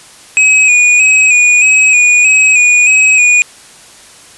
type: tone with vibrato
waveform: square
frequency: 2500 Hz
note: D#7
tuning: 8 cents sharp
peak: -5 dBFS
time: 0.37-3.42 s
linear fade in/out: 0 ms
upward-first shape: square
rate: 1.6 Hz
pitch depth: 32 cents each way
effects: white hiss -37 dBFS RMS until 4.37 s + resampled to 24000 Hz